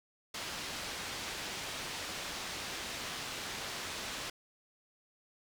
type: low-pass noise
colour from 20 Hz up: white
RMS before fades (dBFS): -41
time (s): 0.34-4.3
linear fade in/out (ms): 5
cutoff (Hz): 4800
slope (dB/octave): 12
effects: none